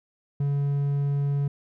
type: tone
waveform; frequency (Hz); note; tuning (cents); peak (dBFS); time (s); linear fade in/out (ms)
triangle; 141.7; C#3; +38; -20; 0.4-1.48; 5
effects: none